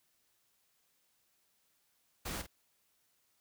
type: noise with echo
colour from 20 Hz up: pink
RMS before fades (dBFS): -40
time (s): 2.25-2.42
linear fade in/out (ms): 10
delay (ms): 47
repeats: 1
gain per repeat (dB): -10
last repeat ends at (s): 2.467
effects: white hiss -75 dBFS RMS until 3.4 s